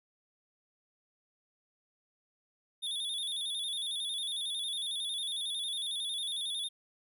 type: tone with vibrato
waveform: square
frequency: 3520 Hz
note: A7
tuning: in tune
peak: -34 dBFS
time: 2.82-6.69 s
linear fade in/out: 20 ms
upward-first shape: square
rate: 11 Hz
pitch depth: 61 cents each way
effects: none